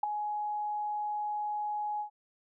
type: tone with ADSR envelope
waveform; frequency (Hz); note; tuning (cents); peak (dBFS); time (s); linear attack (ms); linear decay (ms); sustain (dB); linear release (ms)
sine; 838; G#5; +15; -21; 0.03-2.1; 6; 6; -10; 100
effects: none